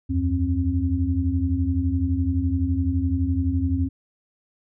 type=tone cluster; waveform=sine; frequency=79.5 / 91.3 / 267.1 Hz; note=D#2 / F#2 / C4; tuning=+38 / -23 / +36 cents; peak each=-24 dBFS; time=0.09-3.89 s; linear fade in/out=20 ms; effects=none